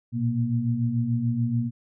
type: tone cluster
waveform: sine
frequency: 115.4 / 122.3 / 235.3 Hz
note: A#2 / B2 / A#3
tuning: -17 / -16 / +16 cents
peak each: -29 / -25 / -26 dBFS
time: 0.12-1.71 s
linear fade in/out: 50 ms
effects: none